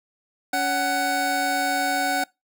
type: tone pair together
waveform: 25% pulse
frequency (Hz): 280.2 / 746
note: C#4 / F#5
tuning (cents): +19 / +14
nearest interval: octave + perfect fourth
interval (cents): 1695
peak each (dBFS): -25 / -18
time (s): 0.53-2.24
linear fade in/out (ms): 5
effects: noise-tail reverb RT60 0.2 s tail -23 dB re dry